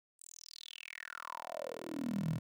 10% pulse tone with high-pass filter sweep, 40.61 Hz, E1, 25 cents flat, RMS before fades -42 dBFS, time 0.19-2.39 s, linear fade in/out 10 ms, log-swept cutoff 8800 to 130 Hz, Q 7.4, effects none

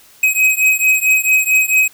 square beating tone pair, 2530 / 2534.5 Hz, D#7 / D#7, +28 / +31 cents, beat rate 4.5 Hz, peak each -15 / -14 dBFS, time 0.23-1.88 s, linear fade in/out 5 ms, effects white hiss -46 dBFS RMS until 1.93 s

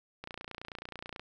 click train, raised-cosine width 0.3 ms, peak -25 dBFS, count 29, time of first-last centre 0.24-1.196 s, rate 29.3 Hz, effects none

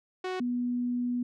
sawtooth / sine tone pair in turn, 370 / 244.6 Hz, F#4 / B3, 0 / -16 cents, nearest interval perfect fifth, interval 716 cents, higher first, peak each -27 dBFS, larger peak neither, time 0.24-0.4 / 0.4-1.23 s, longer second, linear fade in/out 5 ms, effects low-pass 4000 Hz 12 dB/octave

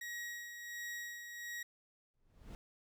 40% pulse tone with tremolo, 1900 Hz, A#6, 33 cents sharp, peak -40 dBFS, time 0.01-1.63 s, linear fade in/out 5 ms, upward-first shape sine, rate 1.4 Hz, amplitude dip 50%
brown noise with exponential growth, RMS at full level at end -43 dBFS, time 2.14-2.55 s, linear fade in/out 0 ms, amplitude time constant 87 ms
effects none

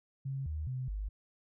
sine tone with pitch steps, 135.5 / 77 / 128.7 / 50.7 Hz, C#3 / D#2 / C3 / G#1, -39 / -17 / -28 / -41 cents, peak -34 dBFS, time 0.25-1.09 s, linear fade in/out 10 ms, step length 210 ms, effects none

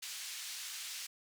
white band-pass noise, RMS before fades -44 dBFS, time 0.02-1.07 s, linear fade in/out 10 ms, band 2100 to 7300 Hz, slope 12 dB/octave, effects none

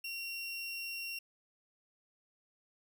30% pulse tone, 2744 Hz, F7, 31 cents flat, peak -36 dBFS, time 0.04-1.19 s, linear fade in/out 5 ms, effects none

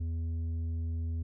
sine tone with tanh clipping, 82.41 Hz, E2, in tune, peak -32 dBFS, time 0-1.23 s, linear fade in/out 10 ms, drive 6 dB, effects none

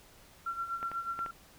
sine tone with tremolo, 1364 Hz, F6, 41 cents flat, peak -31 dBFS, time 0.46-1.31 s, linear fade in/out 5 ms, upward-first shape sine, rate 8.2 Hz, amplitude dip 70%
clicks, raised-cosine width 0.5 ms, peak -27 dBFS, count 4, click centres 0.829 / 0.916 / 1.191 / 1.262 s
effects pink hiss -58 dBFS RMS until 1.58 s

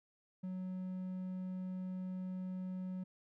triangle tone, 185 Hz, F#3, in tune, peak -37 dBFS, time 0.43-3.04 s, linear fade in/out 10 ms, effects none

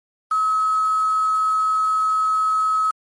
sine tone with quantisation, 1282 Hz, E6, 49 cents flat, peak -16 dBFS, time 0.31-2.91 s, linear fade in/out 5 ms, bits 6, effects MP3 48 kbps

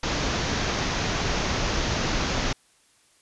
pink low-pass noise, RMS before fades -26 dBFS, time 0.03-2.53 s, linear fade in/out 5 ms, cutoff 6700 Hz, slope 96 dB/octave, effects white hiss -61 dBFS RMS until 3.21 s + resampled to 24000 Hz

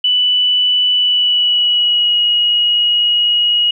sine tone with pitch glide, 2976 to 2896 Hz, F#7 to F#7, +9 to -38 cents, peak -10 dBFS, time 0.04-3.71 s, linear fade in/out 5 ms, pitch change -47 cents, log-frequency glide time 0.93-2.2 s, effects none

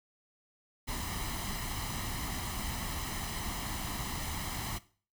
pink noise with comb filter, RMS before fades -37 dBFS, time 0.87-4.79 s, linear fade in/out 20 ms, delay 0.99 ms, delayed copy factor +0.6, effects noise-tail reverb RT60 0.4 s tail -17 dB re dry

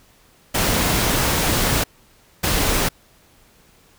pink noise bursts at uneven times, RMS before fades -19 dBFS, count 2, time 0.54-1.84 / 2.43-2.89 s, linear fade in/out 10 ms, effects pink hiss -54 dBFS RMS until 3.98 s

